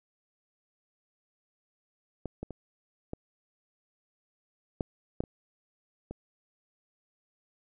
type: clicks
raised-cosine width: 2 ms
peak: -21 / -23 / -26 / -22 / -16 / -15 / -29 / -25 dBFS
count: 8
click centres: 2.257 / 2.43 / 2.507 / 3.134 / 4.808 / 5.205 / 5.238 / 6.11 s
effects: none